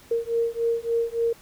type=beating tone pair; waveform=sine; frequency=461.9 / 465.4 Hz; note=A#4 / A#4; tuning=-16 / -3 cents; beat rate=3.5 Hz; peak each=-25 dBFS; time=0.11-1.33 s; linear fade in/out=5 ms; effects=pink hiss -51 dBFS RMS until 1.41 s